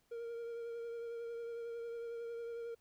triangle tone with vibrato, 466.2 Hz, A#4, in tune, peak -39 dBFS, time 0.11-2.75 s, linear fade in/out 10 ms, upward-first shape triangle, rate 11 Hz, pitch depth 24 cents each way, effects pink hiss -75 dBFS RMS until 2.8 s

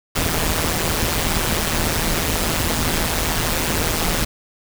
pink noise with amplitude modulation, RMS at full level -17 dBFS, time 0.15-4.25 s, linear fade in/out 10 ms, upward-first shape sine, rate 161 Hz, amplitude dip 75%, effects none

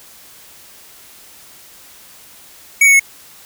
square tone with pitch steps, 2246 / 2219 / 2192 Hz, C#7 / C#7 / C#7, +22 / +1 / -20 cents, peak -7 dBFS, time 2.81-2.996 s, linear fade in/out 5 ms, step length 62 ms, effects white hiss -42 dBFS RMS until 3.45 s

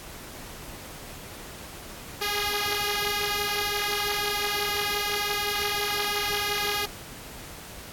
5% pulse beating tone pair, 409.4 / 415.2 Hz, G#4 / G#4, -25 / 0 cents, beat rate 5.8 Hz, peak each -16 / -19 dBFS, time 2.21-6.86 s, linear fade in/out 10 ms, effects pink hiss -42 dBFS RMS until 7.92 s + AAC 64 kbps

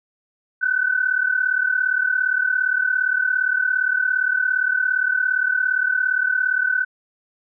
sine tone pair together, 1488.6 / 1526 Hz, F#6 / G6, +10 / -47 cents, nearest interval unison, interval 43 cents, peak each -20 dBFS, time 0.61-6.85 s, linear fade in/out 20 ms, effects none

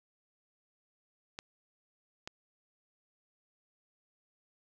clicks, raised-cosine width 0.2 ms, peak -23 dBFS, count 2, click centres 1.389 / 2.275 s, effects none

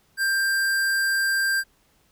square tone, 1584 Hz, G6, 18 cents sharp, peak -21 dBFS, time 0.17-1.64 s, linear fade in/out 50 ms, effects pink hiss -63 dBFS RMS until 2.11 s

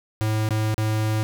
square tone with dropouts, 108.6 Hz, A2, 22 cents flat, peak -21 dBFS, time 0.21-1.23 s, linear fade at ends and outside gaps 0 ms, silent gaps 0.489-0.507 / 0.743-0.78 s, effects none

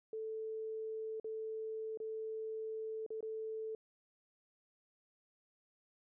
sine tone with dropouts, 440 Hz, A4, in tune, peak -39 dBFS, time 0.13-3.75 s, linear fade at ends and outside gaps 2 ms, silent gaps 1.199-1.244 / 1.974-2.001 / 3.064-3.104 / 3.207-3.227 s, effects none

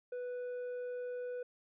sine tone with tanh clipping, 493.9 Hz, B4, in tune, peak -39 dBFS, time 0.12-1.43 s, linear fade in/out 5 ms, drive 5 dB, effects none

